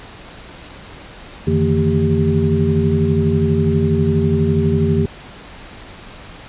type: tone cluster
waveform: sine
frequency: 89.6 / 150.2 / 162.4 / 227.3 / 394.7 Hz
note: F2 / D3 / E3 / A#3 / G4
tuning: +45 / +39 / -26 / -43 / +12 cents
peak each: -19 dBFS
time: 1.47-5.06 s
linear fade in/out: 5 ms
effects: pink hiss -37 dBFS RMS until 6.48 s + resampled to 8000 Hz